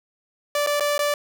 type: tone with dropouts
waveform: sawtooth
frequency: 584 Hz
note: D5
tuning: 10 cents flat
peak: -16 dBFS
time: 0.55-1.14 s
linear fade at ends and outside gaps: 2 ms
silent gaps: 0.664-0.671 / 0.798-0.806 / 0.98-0.991 s
effects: none